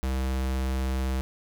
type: tone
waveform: square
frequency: 65.41 Hz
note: C2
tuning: in tune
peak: -26 dBFS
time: 0.03-1.21 s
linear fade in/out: 0 ms
effects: none